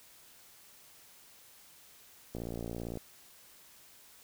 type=click train; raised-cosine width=2 ms; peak=-26 dBFS; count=37; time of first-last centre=2.35-2.973 s; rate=57.8 Hz; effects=white hiss -58 dBFS RMS until 4.23 s